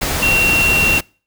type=tone in noise; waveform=sine; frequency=2740 Hz; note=F7; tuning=34 cents flat; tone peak=-12 dBFS; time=0.22-0.99 s; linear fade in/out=10 ms; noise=pink; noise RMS=-19 dBFS; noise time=0.01-1.01 s; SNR=+4 dB; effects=noise-tail reverb RT60 0.4 s tail -26 dB re dry